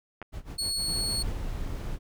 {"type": "clicks", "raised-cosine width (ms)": 0.5, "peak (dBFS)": [-23, -29], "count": 2, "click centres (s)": [0.217, 0.226]}
{"type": "noise with tremolo", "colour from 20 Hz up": "brown", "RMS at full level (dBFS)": -36, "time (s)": [0.32, 1.34], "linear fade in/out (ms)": 20, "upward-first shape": "sine", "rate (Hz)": 6.5, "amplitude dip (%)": 90}
{"type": "tone", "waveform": "30% pulse", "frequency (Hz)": 4366, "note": "C#8", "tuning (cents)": -27, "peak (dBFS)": -25, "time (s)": [0.58, 1.23], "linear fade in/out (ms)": 10}
{"type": "noise", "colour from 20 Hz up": "brown", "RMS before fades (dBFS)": -33, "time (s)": [0.84, 1.99], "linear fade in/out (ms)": 50}
{"effects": []}